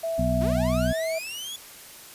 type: tone with pitch glide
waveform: sine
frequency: 659.3 to 648 Hz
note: E5 to E5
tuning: 0 to -30 cents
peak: -25 dBFS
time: 0.03-1.19 s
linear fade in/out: 10 ms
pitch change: -30 cents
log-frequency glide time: 0.19-0.66 s
type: harmonic tone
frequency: 61.6 Hz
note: B1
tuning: 4 cents flat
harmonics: 1 / 2 / 3 / 4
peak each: -28 / -28 / -28 / -28 dBFS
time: 0.18-0.93 s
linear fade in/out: 10 ms
type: linear sweep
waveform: sawtooth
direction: up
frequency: 294.9 to 3430 Hz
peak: -30 dBFS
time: 0.41-1.56 s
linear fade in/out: 2 ms
effects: white hiss -45 dBFS RMS until 2.14 s + resampled to 32000 Hz